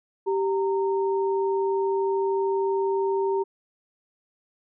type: tone pair together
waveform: sine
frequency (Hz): 389.6 / 923.2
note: G4 / A#5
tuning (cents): -11 / -17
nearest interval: octave + minor third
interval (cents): 1494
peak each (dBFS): -22 / -29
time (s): 0.26-3.44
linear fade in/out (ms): 20
effects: none